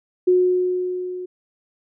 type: tone with level ramp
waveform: sine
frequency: 363.7 Hz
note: F#4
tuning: 30 cents flat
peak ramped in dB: -11 to -28 dBFS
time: 0.27-1.26 s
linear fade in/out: 10 ms
effects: none